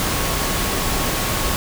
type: tone in noise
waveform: sine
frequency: 1100 Hz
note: C#6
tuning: 14 cents flat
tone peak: -32 dBFS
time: 0-1.56 s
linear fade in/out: 0 ms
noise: pink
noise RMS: -21 dBFS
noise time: 0-1.56 s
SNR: -14 dB
effects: none